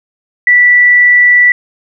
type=tone; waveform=sine; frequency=1963 Hz; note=B6; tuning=11 cents flat; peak=-3 dBFS; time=0.47-1.52 s; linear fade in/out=2 ms; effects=none